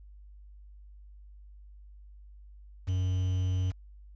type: tone with quantisation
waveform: triangle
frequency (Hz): 92.5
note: F#2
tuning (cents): 0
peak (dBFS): -24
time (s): 2.87-3.72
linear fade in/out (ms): 20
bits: 8
effects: added 50 Hz sine -48 dBFS peak until 4.15 s + resampled to 16000 Hz